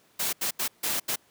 white noise bursts at uneven times, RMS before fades -28 dBFS, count 5, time 0.19-0.33 / 0.41-0.51 / 0.59-0.68 / 0.83-1 / 1.08-1.16 s, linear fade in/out 10 ms, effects pink hiss -62 dBFS RMS until 1.3 s + high-pass 150 Hz 12 dB/octave

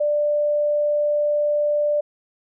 sine tone, 591 Hz, D5, 11 cents sharp, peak -17 dBFS, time 0-2.01 s, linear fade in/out 10 ms, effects none

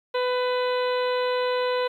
harmonic tone, 499.4 Hz, B4, 19 cents sharp, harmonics 1 / 2 / 3 / 4 / 5 / 6 / 7 / 8, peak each -23 / -29 / -35 / -38 / -39 / -40 / -42 / -38 dBFS, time 0.14-1.88 s, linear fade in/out 10 ms, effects 10-bit

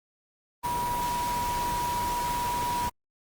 sine tone in noise, 967 Hz, B5, 37 cents flat, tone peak -27 dBFS, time 0.63-2.9 s, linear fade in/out 20 ms, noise pink, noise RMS -35 dBFS, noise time 0.63-2.9 s, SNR +5 dB, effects Opus 32 kbps

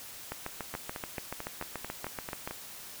two click trains, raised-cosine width 0.5 ms, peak -22 / -20 dBFS, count 9 / 16, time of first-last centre 0.74-2.51 / 0.32-2.475 s, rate 4.52 / 6.96 Hz, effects white hiss -46 dBFS RMS until 3 s

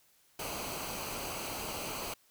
pink noise with comb filter, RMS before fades -39 dBFS, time 0.39-2.14 s, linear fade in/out 5 ms, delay 0.56 ms, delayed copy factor -0.6, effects white hiss -67 dBFS RMS until 2.3 s

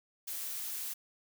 blue noise, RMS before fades -39 dBFS, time 0.27-0.94 s, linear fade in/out 10 ms, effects none

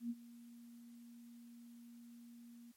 sine tone with ADSR envelope, 236.3 Hz, A#3, 24 cents sharp, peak -36 dBFS, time 0-2.72 s, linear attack 100 ms, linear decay 41 ms, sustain -18 dB, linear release 10 ms, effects white hiss -72 dBFS RMS until 2.76 s + MP3 64 kbps

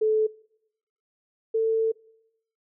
sine tone pair in turn, 434.3 / 446.5 Hz, A4 / A4, -23 / +25 cents, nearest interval unison, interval 48 cents, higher second, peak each -19 / -20 dBFS, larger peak first, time 0.01-0.27 / 1.54-1.92 s, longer second, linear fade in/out 10 ms, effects noise-tail reverb RT60 0.8 s tail -23 dB re dry

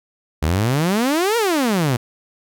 sawtooth exponential two-way sweep, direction up then down, 71.9 to 482.5 to 115.1 Hz, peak -12 dBFS, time 0.42-1.97 s, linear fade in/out 10 ms, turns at 1.37 s, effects none

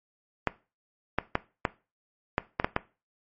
clicks, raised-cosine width 0.5 ms, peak -8 dBFS, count 8, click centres 0.473 / 1.186 / 1.354 / 1.652 / 2.381 / 2.599 / 2.645 / 2.764 s, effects noise-tail reverb RT60 0.3 s tail -18 dB re dry + MP3 32 kbps

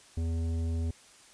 triangle tone with tanh clipping, 82.41 Hz, E2, in tune, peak -30 dBFS, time 0.17-0.91 s, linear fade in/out 5 ms, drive 16 dB, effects white hiss -56 dBFS RMS until 1.33 s + resampled to 22050 Hz

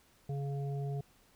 harmonic tone, 140 Hz, C#3, 18 cents sharp, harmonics 1 / 3 / 5, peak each -34 / -44 / -48 dBFS, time 0.29-1.01 s, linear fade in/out 5 ms, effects pink hiss -66 dBFS RMS until 1.35 s

